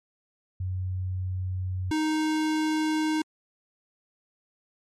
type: tone pair in turn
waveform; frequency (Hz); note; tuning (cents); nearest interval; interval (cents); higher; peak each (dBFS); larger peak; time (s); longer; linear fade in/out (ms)
sine / square; 92.5 / 311.1; F#2 / D#4; 0 / 0; octave + major sixth; 2100; second; -27 / -24; second; 0.6-1.91 / 1.91-3.22; neither; 5
effects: low-pass 8000 Hz 12 dB/octave + MP3 64 kbps